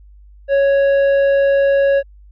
triangle tone with tanh clipping, 554.4 Hz, C#5, in tune, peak -12 dBFS, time 0.48-2.03 s, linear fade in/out 50 ms, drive 12 dB, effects added 50 Hz sine -40 dBFS peak until 2.31 s

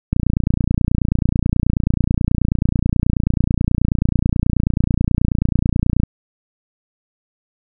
click train, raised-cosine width 5 ms, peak -3 dBFS, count 174, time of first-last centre 0.13-6.034 s, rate 29.3 Hz, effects none

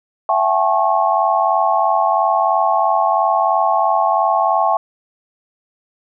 sine tone cluster, 668 / 769 / 852 / 1092 Hz, E5 / G5 / G#5 / C#6, +23 / -33 / +44 / -26 cents, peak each -18 dBFS, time 0.29-4.77 s, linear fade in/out 2 ms, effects none

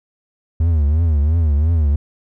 triangle tone with vibrato, 77.78 Hz, D#2, in tune, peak -10 dBFS, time 0.6-1.96 s, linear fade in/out 5 ms, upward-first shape triangle, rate 2.9 Hz, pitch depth 180 cents each way, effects none

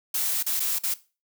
blue noise with dropouts, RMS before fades -26 dBFS, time 0.14-0.94 s, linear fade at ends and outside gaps 5 ms, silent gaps 0.428-0.463 / 0.597-0.601 / 0.786-0.835 s, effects noise-tail reverb RT60 0.3 s tail -17 dB re dry

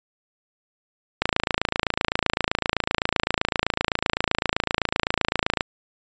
click train, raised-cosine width 0.3 ms, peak -3 dBFS, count 123, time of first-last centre 1.22-5.608 s, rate 27.8 Hz, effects resampled to 16000 Hz

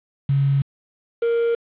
sine / triangle tone pair in turn, 138.59 / 466.2 Hz, C#3 / A#4, 0 / 0 cents, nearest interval octave + major sixth, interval 2100 cents, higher second, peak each -15 dBFS, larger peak neither, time 0.29-0.62 / 1.22-1.55 s, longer neither, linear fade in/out 5 ms, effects resampled to 8000 Hz + 7-bit

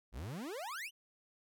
40% pulse exponential sweep, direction up, 49.6 to 3136 Hz, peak -40 dBFS, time 0.12-0.91 s, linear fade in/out 50 ms, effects none

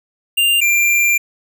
square tone pair in turn, 2794 / 2377 Hz, F7 / D7, 0 / +20 cents, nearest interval minor third, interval 280 cents, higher first, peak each -12 dBFS, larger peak neither, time 0.37-0.61 / 0.61-1.18 s, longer second, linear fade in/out 10 ms, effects none

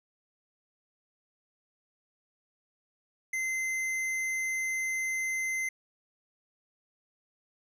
triangle tone with hard clipping, 2068 Hz, C7, 21 cents flat, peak -31 dBFS, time 3.33-5.69 s, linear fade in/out 5 ms, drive 14 dB, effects none

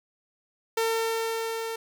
sawtooth tone with level ramp, 452.4 Hz, A4, 48 cents sharp, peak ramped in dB -19 to -27 dBFS, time 0.77-1.76 s, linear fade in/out 5 ms, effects none

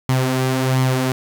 sawtooth tone with flanger, 130 Hz, C3, 11 cents flat, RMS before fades -18 dBFS, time 0.09-1.12 s, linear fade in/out 0 ms, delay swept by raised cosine 0.93 to 5.23 ms, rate 1.4 Hz, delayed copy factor +0.5, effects none

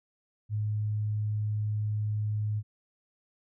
sine tone, 106 Hz, G#2, 36 cents sharp, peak -27 dBFS, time 0.49-2.63 s, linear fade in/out 50 ms, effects none

